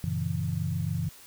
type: chord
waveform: sine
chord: F# dominant seventh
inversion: none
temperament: equal with one note detuned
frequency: 93.9 / 116.54 / 138.59 / 164.81 Hz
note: F#2 / A#2 / C#3 / E3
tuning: +26 / 0 / 0 / 0 cents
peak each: -32 / -35 / -33 / -31 dBFS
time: 0.04-1.09 s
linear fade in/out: 0 ms
effects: white hiss -51 dBFS RMS until 1.26 s